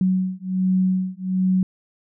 sine beating tone pair, 185.6 / 186.9 Hz, F#3 / F#3, +6 / +18 cents, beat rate 1.3 Hz, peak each -21 / -21 dBFS, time 0.01-1.63 s, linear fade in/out 2 ms, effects none

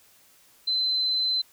sine tone, 4059 Hz, B7, 47 cents sharp, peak -22 dBFS, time 0.67-1.42 s, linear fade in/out 10 ms, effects white hiss -58 dBFS RMS until 1.52 s

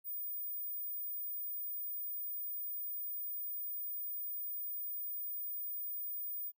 sine tone, 15010 Hz, A#9, 11 cents sharp, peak -35 dBFS, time 0.04-6.52 s, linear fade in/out 50 ms, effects noise-tail reverb RT60 0.1 s tail -22 dB re dry + tanh soft clip ceiling -37 dBFS

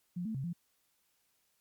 sine tone with pitch steps, 176.8 / 220.8 / 134 / 172 Hz, F3 / A3 / C3 / F3, +22 / +6 / +42 / -26 cents, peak -34 dBFS, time 0.16-0.532 s, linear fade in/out 10 ms, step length 93 ms, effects white hiss -75 dBFS RMS until 1.6 s + MP3 96 kbps

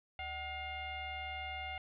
sine tone with frequency modulation, 1441 Hz, F#6, 46 cents flat, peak -39 dBFS, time 0.19-1.78 s, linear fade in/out 2 ms, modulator 684 Hz, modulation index 2, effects none

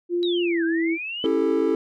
sine tone with pitch glide, 349.2 to 329.6 Hz, F4 to E4, 0 to 0 cents, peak -20 dBFS, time 0.09-0.98 s, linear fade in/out 50 ms, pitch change -100 cents, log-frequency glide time 0.42-0.66 s
sine linear two-way sweep, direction down then up, 3923 to 1530 to 3085 Hz, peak -28 dBFS, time 0.23-1.26 s, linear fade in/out 0 ms, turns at 0.64 s
triangle chord, A dominant seventh, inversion first, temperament just, 275 / 330 / 396 / 440 Hz, C#4 / E4 / G4 / A4, -14 / +2 / +18 / 0 cents, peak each -24 / -21 / -24 / -21 dBFS, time 1.24-1.75 s, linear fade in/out 2 ms
effects none

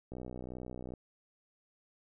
click train, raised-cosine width 2 ms, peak -30 dBFS, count 52, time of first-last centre 0.12-0.937 s, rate 62.4 Hz, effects none

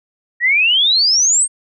sine exponential sweep, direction up, 1864.7 to 8700 Hz, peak -10 dBFS, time 0.4-1.48 s, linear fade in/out 50 ms, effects none

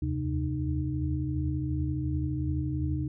sine tone cluster, 77.8 / 80.6 / 89.5 / 132.7 / 305.7 Hz, D#2 / E2 / F2 / C3 / D#4, 0 / -38 / +43 / +25 / -30 cents, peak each -32 / -40 / -40 / -31 / -33 dBFS, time 0.02-3.08 s, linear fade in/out 5 ms, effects none

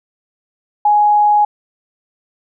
sine tone, 834 Hz, G#5, 7 cents sharp, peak -8 dBFS, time 0.85-1.45 s, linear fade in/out 5 ms, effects none

